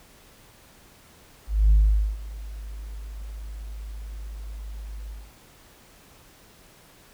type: tone with ADSR envelope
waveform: sine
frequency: 52 Hz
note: G#1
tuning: 3 cents sharp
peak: -11 dBFS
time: 1.47-5.33 s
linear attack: 240 ms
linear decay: 460 ms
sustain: -22 dB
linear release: 230 ms
effects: tanh soft clip ceiling -11 dBFS + pink hiss -53 dBFS RMS until 7.13 s